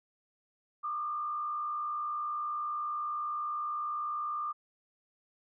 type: tone with frequency modulation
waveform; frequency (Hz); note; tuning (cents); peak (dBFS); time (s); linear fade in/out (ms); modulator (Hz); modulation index
sine; 1200; D6; +37; -32; 0.83-4.53; 20; 60.1; 0.59
effects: none